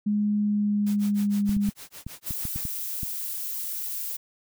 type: tone with pitch glide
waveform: sine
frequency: 208 to 203.4 Hz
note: G#3 to G#3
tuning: +3 to -36 cents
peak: -21 dBFS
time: 0.06-1.7 s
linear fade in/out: 10 ms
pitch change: -39 cents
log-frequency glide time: 0.39-1.43 s
type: noise with tremolo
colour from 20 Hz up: white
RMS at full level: -41 dBFS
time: 0.86-2.67 s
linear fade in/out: 10 ms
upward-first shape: sine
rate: 6.5 Hz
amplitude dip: 100%
type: clicks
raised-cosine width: 5 ms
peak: -21 dBFS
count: 9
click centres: 1.493 / 1.567 / 1.688 / 2.066 / 2.308 / 2.453 / 2.56 / 2.653 / 3.032 s
type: noise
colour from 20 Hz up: violet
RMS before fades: -32 dBFS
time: 2.26-4.17 s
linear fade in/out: 10 ms
effects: none